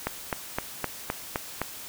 click train, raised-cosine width 0.5 ms, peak -11 dBFS, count 7, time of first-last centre 0.07-1.616 s, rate 3.88 Hz, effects white hiss -41 dBFS RMS until 1.88 s

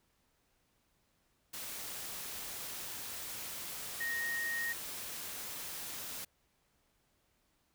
sine tone in noise, 1864.7 Hz, A#6, in tune, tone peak -34 dBFS, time 4-4.73 s, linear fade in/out 10 ms, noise white, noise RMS -43 dBFS, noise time 1.53-6.25 s, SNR +6 dB, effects pink hiss -75 dBFS RMS until 7.74 s

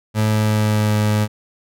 30% pulse tone with pitch glide, 108 to 106.02 Hz, A2 to G#2, -32 to +36 cents, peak -12 dBFS, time 0.14-1.28 s, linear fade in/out 50 ms, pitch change -32 cents, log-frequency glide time 0.27-0.98 s, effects none

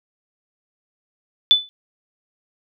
sine tone with exponential decay, 3493 Hz, A7, 13 cents flat, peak -5 dBFS, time 1.51-1.69 s, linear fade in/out 0 ms, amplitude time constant 37 ms, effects none

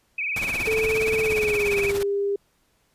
sine tone with vibrato, 2408 Hz, D7, 43 cents sharp, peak -24 dBFS, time 0.18-1.91 s, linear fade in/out 5 ms, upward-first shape sine, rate 19 Hz, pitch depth 120 cents each way
pink noise with tremolo, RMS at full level -30 dBFS, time 0.36-2.03 s, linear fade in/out 2 ms, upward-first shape sine, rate 17 Hz, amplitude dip 65%
sine tone with pitch glide, 440 to 401.2 Hz, A4 to G4, 0 to +40 cents, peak -21 dBFS, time 0.67-2.36 s, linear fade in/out 5 ms, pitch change -160 cents, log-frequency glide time 1.22-1.79 s
effects pink hiss -66 dBFS RMS until 2.94 s + resampled to 32000 Hz

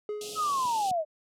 triangle tone with exponential decay, 419.7 Hz, G#4, 18 cents sharp, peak -27 dBFS, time 0.09-0.78 s, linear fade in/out 1 ms, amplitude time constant 150 ms
white band-stop noise, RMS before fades -36 dBFS, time 0.21-0.91 s, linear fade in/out 2 ms, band 760 to 2600 Hz, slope 96 dB/octave
sine linear sweep, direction down, 1300 to 599 Hz, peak -25 dBFS, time 0.35-1.05 s, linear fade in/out 50 ms
clicks, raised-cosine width 5 ms, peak -30 / -27 dBFS, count 2, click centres 0.654 / 0.913 s
effects high-pass 150 Hz 12 dB/octave + low-pass 8000 Hz 12 dB/octave

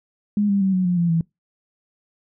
sine tone with pitch steps, 206.7 / 199.08 / 191.75 / 184.68 / 177.88 / 171.32 / 165.01 Hz, G#3 / G3 / G3 / F#3 / F3 / F3 / E3, -8 / +27 / -38 / -3 / +32 / -33 / +2 cents, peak -16 dBFS, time 0.37-1.21 s, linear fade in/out 2 ms, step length 120 ms, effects noise-tail reverb RT60 0.2 s tail -25 dB re dry

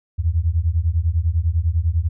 sine beating tone pair, 78 / 88 Hz, D#2 / F2, +5 / +14 cents, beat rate 10 Hz, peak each -19 dBFS, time 0.18-2.09 s, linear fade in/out 20 ms, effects none

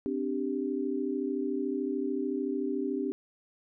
sine chord, C suspended second, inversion none, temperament equal with one note detuned, 260.1 / 293.7 / 392 Hz, C4 / D4 / G4, -10 / 0 / 0 cents, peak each -33 dBFS, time 0.06-3.12 s, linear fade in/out 0 ms, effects none

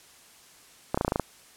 clicks, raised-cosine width 1 ms, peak -10 dBFS, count 8, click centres 0.945 / 0.975 / 1.011 / 1.048 / 1.08 / 1.121 / 1.159 / 1.197 s, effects white hiss -54 dBFS RMS until 1.56 s + low-pass 11000 Hz 12 dB/octave

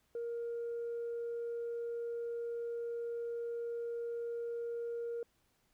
sine tone, 469.1 Hz, A#4, 11 cents sharp, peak -35 dBFS, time 0.15-5.23 s, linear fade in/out 2 ms, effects tanh soft clip ceiling -34 dBFS + pink hiss -75 dBFS RMS until 5.73 s

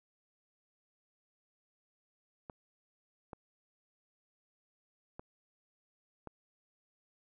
clicks, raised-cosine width 1 ms, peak -30 dBFS, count 4, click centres 2.498 / 3.332 / 5.195 / 6.273 s, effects none

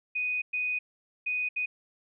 sine tone bursts at uneven times, 2489 Hz, D#7, in tune, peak -27 dBFS, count 4, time 0.15-0.42 / 0.53-0.79 / 1.26-1.49 / 1.56-1.66 s, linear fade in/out 10 ms, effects none

